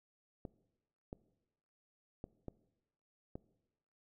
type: clicks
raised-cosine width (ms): 2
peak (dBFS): -30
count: 5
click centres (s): 0.452 / 1.129 / 2.241 / 2.483 / 3.355
effects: noise-tail reverb RT60 1.0 s tail -20 dB re dry